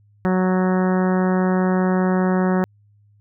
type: harmonic tone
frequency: 185 Hz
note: F#3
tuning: in tune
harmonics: 1 / 2 / 3 / 4 / 5 / 6 / 7 / 8 / 9 / 10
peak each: -17 / -23 / -27 / -29 / -31 / -33 / -34 / -35 / -36 / -37 dBFS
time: 0.25-2.64 s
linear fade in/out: 0 ms
effects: added 103 Hz sine -52 dBFS peak until 3.2 s